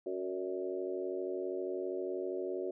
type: harmonic tone with a mistuned harmonic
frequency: 92.5 Hz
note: F#2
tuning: in tune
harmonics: 3 / 4 / 5 / 6 / 7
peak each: -46 / -36 / -43 / -43 / -46 dBFS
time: 0.06-2.71 s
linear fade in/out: 5 ms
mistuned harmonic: 6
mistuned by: +53 cents
effects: none